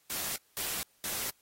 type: noise bursts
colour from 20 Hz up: white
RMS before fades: -35 dBFS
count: 3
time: 0.1-1.3 s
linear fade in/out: 0 ms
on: 260 ms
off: 210 ms
effects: white hiss -68 dBFS RMS until 1.41 s + AAC 48 kbps